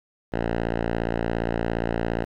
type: tone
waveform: 5% pulse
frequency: 57.3 Hz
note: A#1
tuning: 29 cents flat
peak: -12 dBFS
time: 0.32-2.25 s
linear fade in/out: 20 ms
effects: low-pass 2000 Hz 12 dB/octave + 9-bit